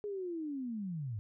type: linear sweep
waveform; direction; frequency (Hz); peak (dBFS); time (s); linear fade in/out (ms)
sine; down; 421.1 to 98; -36; 0.04-1.19; 0
effects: none